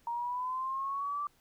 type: linear sweep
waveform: sine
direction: up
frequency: 932.3 to 1174.7 Hz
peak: -32 dBFS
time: 0.07-1.27 s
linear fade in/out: 2 ms
effects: pink hiss -68 dBFS RMS until 1.4 s